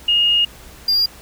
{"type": "tone pair in turn", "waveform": ["sine", "triangle"], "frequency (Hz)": [2853, 4798], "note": ["F7", "D8"], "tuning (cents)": [36, 36], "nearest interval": "major sixth", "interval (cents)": 900, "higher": "second", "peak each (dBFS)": -12, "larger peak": "neither", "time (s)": [[0.08, 0.45], [0.88, 1.06]], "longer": "first", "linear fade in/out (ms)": 5, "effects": ["added 60 Hz sine -47 dBFS peak until 1.21 s", "pink hiss -42 dBFS RMS until 1.21 s"]}